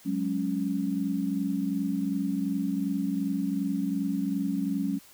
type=chord; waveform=sine; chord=F# suspended second; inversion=none; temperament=equal; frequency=185 / 207.7 / 277.2 Hz; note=F#3 / G#3 / C#4; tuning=0 / 0 / 0 cents; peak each=-31 / -31 / -29 dBFS; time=0.05-4.99 s; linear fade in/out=20 ms; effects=white hiss -54 dBFS RMS until 5.13 s